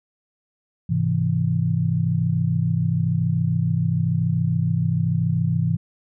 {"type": "chord", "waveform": "sine", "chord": "Ab augmented", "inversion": "none", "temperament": "equal", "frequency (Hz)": [103.83, 130.81, 164.81], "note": ["Ab2", "C3", "E3"], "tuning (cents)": [0, 0, 0], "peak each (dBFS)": [-24, -23, -21], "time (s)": [0.89, 5.77], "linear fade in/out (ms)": 10, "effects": []}